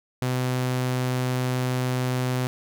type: tone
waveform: sawtooth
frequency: 127 Hz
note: B2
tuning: 49 cents sharp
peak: -19 dBFS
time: 0.22-2.47 s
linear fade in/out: 0 ms
effects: none